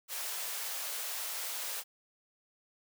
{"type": "high-pass noise", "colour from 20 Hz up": "white", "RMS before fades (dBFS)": -38, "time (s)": [0.08, 1.84], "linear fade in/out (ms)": 50, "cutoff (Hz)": 490, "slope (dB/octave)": 24, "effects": []}